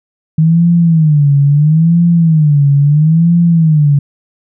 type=tone with vibrato; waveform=sine; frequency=155.56 Hz; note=D#3; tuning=in tune; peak=-5 dBFS; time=0.38-3.99 s; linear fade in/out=5 ms; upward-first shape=sine; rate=0.75 Hz; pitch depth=170 cents each way; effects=none